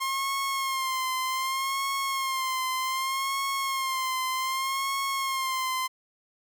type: tone with vibrato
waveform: sawtooth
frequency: 1064 Hz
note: C6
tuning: 29 cents sharp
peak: -23 dBFS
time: 0-5.88 s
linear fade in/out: 20 ms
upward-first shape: sine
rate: 0.65 Hz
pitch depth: 49 cents each way
effects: none